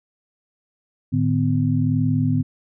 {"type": "tone cluster", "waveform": "sine", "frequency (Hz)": [109.3, 150.6, 254.3], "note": ["A2", "D3", "C4"], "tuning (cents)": [-11, 44, -49], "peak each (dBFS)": -21, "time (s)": [1.12, 2.43], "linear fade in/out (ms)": 20, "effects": []}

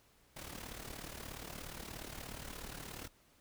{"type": "noise with amplitude modulation", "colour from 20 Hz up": "pink", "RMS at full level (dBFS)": -44, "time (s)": [0.36, 3.08], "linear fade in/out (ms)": 10, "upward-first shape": "sine", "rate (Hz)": 36.9, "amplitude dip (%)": 70, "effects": ["pink hiss -68 dBFS RMS until 3.4 s"]}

